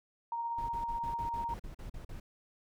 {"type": "tone with tremolo", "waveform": "sine", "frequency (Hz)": 932.3, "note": "A#5", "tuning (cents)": 0, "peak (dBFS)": -32, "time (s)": [0.32, 1.54], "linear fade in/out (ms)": 2, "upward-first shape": "sine", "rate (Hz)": 16, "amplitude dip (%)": 30}
{"type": "noise bursts", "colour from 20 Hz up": "brown", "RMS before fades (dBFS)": -43, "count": 11, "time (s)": [0.58, 2.2], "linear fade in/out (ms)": 5, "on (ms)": 110, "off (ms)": 41}
{"effects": []}